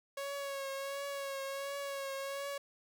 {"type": "tone with vibrato", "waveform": "sawtooth", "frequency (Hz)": 553, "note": "C#5", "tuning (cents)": -4, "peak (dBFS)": -34, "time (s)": [0.17, 2.58], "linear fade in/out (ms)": 5, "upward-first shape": "triangle", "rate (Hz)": 1.4, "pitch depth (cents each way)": 36, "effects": []}